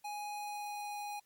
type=tone with pitch glide; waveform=square; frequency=830.6 to 825.3 Hz; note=G#5 to G#5; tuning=0 to -11 cents; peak=-40 dBFS; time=0.04-1.2 s; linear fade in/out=10 ms; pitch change=-11 cents; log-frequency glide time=0.31-0.99 s; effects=white hiss -73 dBFS RMS until 1.25 s + AAC 64 kbps